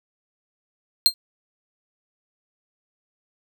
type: tone with exponential decay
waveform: 40% pulse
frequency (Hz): 4186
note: C8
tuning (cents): 0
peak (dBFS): -6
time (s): 1.06-1.14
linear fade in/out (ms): 0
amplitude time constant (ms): 16
effects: none